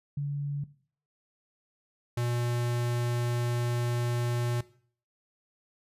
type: tone pair in turn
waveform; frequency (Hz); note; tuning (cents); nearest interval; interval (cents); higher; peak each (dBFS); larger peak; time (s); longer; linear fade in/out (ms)
sine / square; 143.1 / 120.33; D3 / B2; -45 / -45; minor third; 300; first; -28; neither; 0.17-0.64 / 2.17-4.61; second; 5
effects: noise-tail reverb RT60 0.5 s tail -18 dB re dry + resampled to 32000 Hz